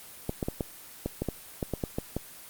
clicks, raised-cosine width 2 ms, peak -15 dBFS, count 12, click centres 0.294 / 0.428 / 0.485 / 0.608 / 1.06 / 1.22 / 1.287 / 1.628 / 1.737 / 1.838 / 1.985 / 2.166 s, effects white hiss -47 dBFS RMS until 2.49 s + Opus 24 kbps

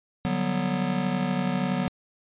square chord, G major seventh, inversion second, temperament just, 147 / 183.75 / 196 / 245 Hz, D3 / F#3 / G3 / B3, +2 / -12 / 0 / -14 cents, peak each -33 / -28 / -34 / -30 dBFS, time 0.25-1.88 s, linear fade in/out 0 ms, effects resampled to 8000 Hz

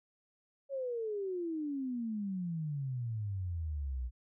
sine exponential sweep, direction down, 560 to 58.9 Hz, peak -34 dBFS, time 0.69-4.11 s, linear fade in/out 50 ms, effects none

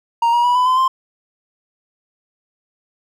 triangle tone with pitch steps, 932.3 / 954.1 / 976.4 / 999.2 / 1022.6 / 1046.5 Hz, A#5 / A#5 / B5 / B5 / C6 / C6, 0 / +40 / -20 / +20 / -40 / 0 cents, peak -10 dBFS, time 0.22-0.88 s, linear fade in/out 5 ms, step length 110 ms, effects none

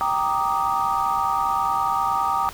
sine chord, Eb major seventh, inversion first, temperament equal, 784 / 932.3 / 1174.7 / 1244.5 Hz, G5 / Bb5 / D6 / Eb6, 0 / 0 / 0 / 0 cents, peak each -25 dBFS, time 0.01-2.49 s, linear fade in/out 0 ms, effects pink hiss -40 dBFS RMS until 2.53 s

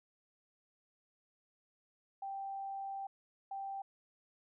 sine tone bursts at uneven times, 784 Hz, G5, in tune, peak -39 dBFS, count 2, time 2.22-3.07 / 3.51-3.82 s, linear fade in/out 5 ms, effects none

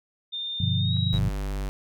sine tone with pitch glide, 3618 to 3833 Hz, A7 to A#7, +48 to +47 cents, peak -29 dBFS, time 0.32-1.19 s, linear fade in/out 20 ms, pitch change +99 cents, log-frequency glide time 0.77-0.95 s
sine chord, G dominant seventh, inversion none, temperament equal, 98 / 123.47 / 146.83 / 174.61 Hz, G2 / B2 / D3 / F3, 0 / 0 / 0 / 0 cents, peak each -25 / -27 / -31 / -29 dBFS, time 0.6-1.29 s, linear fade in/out 5 ms
click, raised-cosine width 0.5 ms, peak -35 dBFS, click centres 0.967 s
square tone, 49.16 Hz, G1, 6 cents sharp, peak -28 dBFS, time 1.13-1.69 s, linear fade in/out 0 ms
effects none

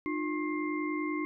sine tone cluster, 303 / 353.1 / 1076 / 2102 Hz, D#4 / F4 / C6 / C7, -46 / +19 / +48 / +7 cents, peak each -32 / -37 / -39 / -39 dBFS, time 0.06-1.25 s, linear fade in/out 0 ms, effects none

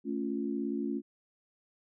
sine chord, A augmented, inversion none, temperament equal, 220 / 277.2 / 349.2 Hz, A3 / C#4 / E#4, 0 / 0 / 0 cents, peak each -35 / -34 / -37 dBFS, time 0.04-1.02 s, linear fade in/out 50 ms, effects none

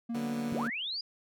triangle tone, 233.1 Hz, A#3, in tune, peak -30 dBFS, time 0.09-0.7 s, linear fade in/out 10 ms
15% pulse chord, B minor, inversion first, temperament equal, 146.83 / 185 / 246.9 Hz, D3 / F#3 / B3, 0 / 0 / 0 cents, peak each -34 / -39 / -37 dBFS, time 0.14-0.68 s, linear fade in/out 10 ms
sine linear sweep, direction up, 62.8 to 4978 Hz, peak -33 dBFS, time 0.52-1.01 s, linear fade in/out 5 ms
effects none

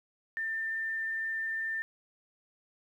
sine tone with frequency modulation, 1793 Hz, A6, 32 cents sharp, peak -31 dBFS, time 0.37-1.82 s, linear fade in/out 0 ms, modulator 22.3 Hz, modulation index 0.31, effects 11-bit

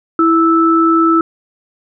sine tone pair together, 328.8 / 1315 Hz, E4 / E6, -4 / -5 cents, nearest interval 2 octaves, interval 2399 cents, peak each -10 / -11 dBFS, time 0.19-1.21 s, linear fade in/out 2 ms, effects none

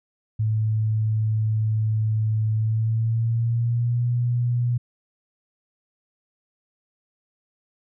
sine tone with pitch glide, 109.1 to 121.05 Hz, A2 to B2, -14 to -34 cents, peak -19 dBFS, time 0.39-4.78 s, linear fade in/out 10 ms, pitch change +180 cents, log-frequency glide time 2.53-4.07 s, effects none

